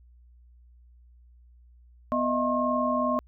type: tone cluster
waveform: sine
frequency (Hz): 247.4 / 618 / 660 / 1074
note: B3 / D#5 / E5 / C6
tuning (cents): +3 / -12 / +2 / +45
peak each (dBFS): -28 / -28 / -34 / -27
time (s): 2.12-3.19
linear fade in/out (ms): 0
effects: added 60 Hz sine -52 dBFS peak until 3.27 s